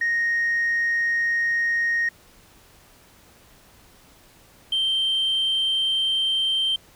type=tone pair in turn; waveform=sine; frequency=1864 / 3135 Hz; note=A#6 / G7; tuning=-1 / -1 cents; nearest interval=major sixth; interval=900 cents; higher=second; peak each=-18 dBFS; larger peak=neither; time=0.01-2.09 / 4.72-6.76 s; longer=first; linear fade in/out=5 ms; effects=tanh soft clip ceiling -17 dBFS + pink hiss -53 dBFS RMS until 6.95 s